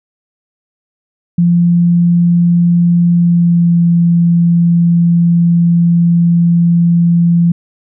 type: tone with pitch glide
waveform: sine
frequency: 172.7 to 170.72 Hz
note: F3 to F3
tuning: -19 to -39 cents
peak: -6 dBFS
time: 1.38-7.52 s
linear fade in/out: 5 ms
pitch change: -20 cents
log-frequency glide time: 3.13-3.82 s
effects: none